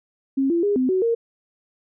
sine tone with pitch steps, 270.3 / 339.8 / 408.3 / 256.9 / 374 / 463 Hz, C#4 / F4 / G#4 / C4 / F#4 / A#4, -44 / -47 / -29 / -32 / +19 / -12 cents, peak -17 dBFS, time 0.37-1.15 s, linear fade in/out 10 ms, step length 130 ms, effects none

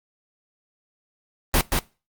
pink noise with echo, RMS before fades -18 dBFS, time 1.54-1.61 s, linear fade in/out 0 ms, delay 180 ms, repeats 1, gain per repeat -3 dB, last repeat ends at 1.79 s, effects noise-tail reverb RT60 0.3 s tail -21 dB re dry + Opus 32 kbps

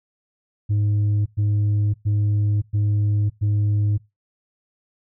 sine tone bursts, 103.83 Hz, G#2, in tune, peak -14 dBFS, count 5, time 0.69-3.98 s, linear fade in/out 20 ms, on 570 ms, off 110 ms, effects noise-tail reverb RT60 0.2 s tail -19 dB re dry + tanh soft clip ceiling -16 dBFS

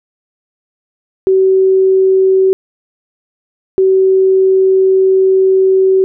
sine tone pair in turn, 380.3 / 380.3 Hz, F#4 / F#4, +48 / +48 cents, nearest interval unison, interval 0 cents, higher neither, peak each -6 dBFS, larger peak neither, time 1.27-2.53 / 3.78-6.04 s, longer second, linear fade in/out 0 ms, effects none

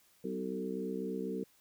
harmonic tone with a mistuned harmonic, 64 Hz, C2, 38 cents flat, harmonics 3 / 4 / 5 / 6 / 7, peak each -40 / -41 / -44 / -42 / -40 dBFS, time 0.24-1.44 s, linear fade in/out 5 ms, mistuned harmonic 6, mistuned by -19 cents, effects white hiss -67 dBFS RMS until 1.6 s

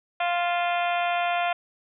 harmonic tone with a mistuned harmonic, 349.2 Hz, F4, in tune, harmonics 2 / 3 / 4 / 5 / 6 / 7 / 8 / 9 / 10, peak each -24 / -33 / -32 / -37 / -36 / -34 / -37 / -39 / -42 dBFS, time 0.2-1.53 s, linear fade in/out 5 ms, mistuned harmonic 8, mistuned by -62 cents, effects none

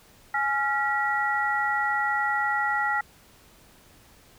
sine tone cluster, 835 / 1383 / 1932 Hz, G#5 / F6 / B6, +9 / -17 / -39 cents, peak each -27 dBFS, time 0.34-3.01 s, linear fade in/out 5 ms, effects pink hiss -55 dBFS RMS until 4.38 s

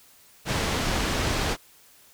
pink low-pass noise, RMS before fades -26 dBFS, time 0.45-1.57 s, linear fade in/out 50 ms, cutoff 6400 Hz, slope 12 dB/octave, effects white hiss -55 dBFS RMS until 2.13 s

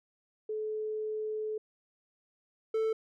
sine / triangle tone pair in turn, 431.1 / 441.9 Hz, A4 / A4, -35 / +7 cents, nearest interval unison, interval 42 cents, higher second, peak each -32 / -25 dBFS, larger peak second, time 0.49-1.58 / 2.74-2.93 s, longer first, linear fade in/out 5 ms, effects none

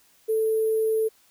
sine tone with sample-and-hold, 440 Hz, A4, in tune, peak -20 dBFS, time 0.28-1.09 s, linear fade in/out 20 ms, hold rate 11025 Hz, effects white hiss -60 dBFS RMS until 1.3 s

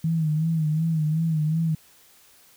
sine tone with vibrato, 158.4 Hz, D#3, 31 cents sharp, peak -20 dBFS, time 0.04-1.75 s, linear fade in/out 5 ms, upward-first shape sine, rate 2.7 Hz, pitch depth 71 cents each way, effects white hiss -55 dBFS RMS until 2.56 s

